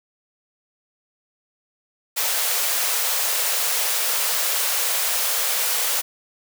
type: high-pass noise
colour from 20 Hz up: white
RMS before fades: -22 dBFS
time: 2.16-6.02 s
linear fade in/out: 20 ms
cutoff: 440 Hz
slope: 96 dB/octave
effects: none